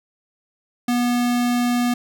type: tone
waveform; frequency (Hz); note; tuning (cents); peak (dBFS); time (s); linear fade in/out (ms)
square; 243; B3; -28; -18; 0.88-1.94; 5
effects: none